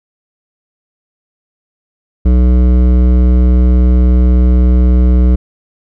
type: tone with hard clipping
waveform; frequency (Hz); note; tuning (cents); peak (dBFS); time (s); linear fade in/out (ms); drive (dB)
sine; 61.8; B1; +2; -7; 2.25-5.36; 10; 13
effects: none